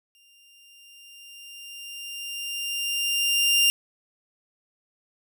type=tone with exponential growth; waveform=sawtooth; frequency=2794 Hz; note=F7; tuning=in tune; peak=-13 dBFS; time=0.15-3.7 s; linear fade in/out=0 ms; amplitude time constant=770 ms; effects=none